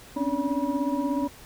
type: tone cluster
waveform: sine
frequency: 259.8 / 276.7 / 293.3 / 572 / 967 Hz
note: C4 / C#4 / D4 / D5 / B5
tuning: -12 / -3 / -2 / -46 / -37 cents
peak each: -31 / -27 / -29 / -33 / -32 dBFS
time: 0.16-1.28 s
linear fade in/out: 10 ms
effects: tanh soft clip ceiling -14 dBFS + pink hiss -48 dBFS RMS until 1.45 s